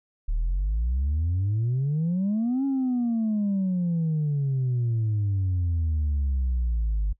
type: exponential two-way sweep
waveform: sine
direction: up then down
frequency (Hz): 35.97 to 277.2 to 49.27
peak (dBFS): -20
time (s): 0.28-7.13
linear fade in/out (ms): 10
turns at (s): 2.65
effects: noise-tail reverb RT60 0.1 s tail -23 dB re dry + tanh soft clip ceiling -20 dBFS